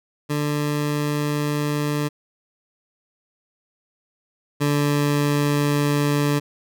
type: tone pair in turn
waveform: 20% pulse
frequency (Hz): 147.5 / 145.39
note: D3 / D3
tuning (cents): +8 / -17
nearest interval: unison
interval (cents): 25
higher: first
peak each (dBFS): -16 / -13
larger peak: second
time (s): 0.29-2.09 / 4.6-6.4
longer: neither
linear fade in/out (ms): 20
effects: none